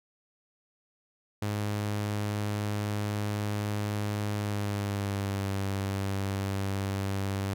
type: tone with pitch glide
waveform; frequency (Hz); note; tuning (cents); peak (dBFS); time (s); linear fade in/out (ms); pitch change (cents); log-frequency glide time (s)
sawtooth; 103.83 to 98.06; G#2 to G2; 0 to +1; -25; 1.42-7.54; 5; -99; 4.35-5.49
effects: none